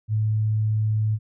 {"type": "tone", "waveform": "sine", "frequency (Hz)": 108.1, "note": "A2", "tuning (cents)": -30, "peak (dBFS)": -19, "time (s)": [0.08, 1.19], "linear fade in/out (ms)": 50, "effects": []}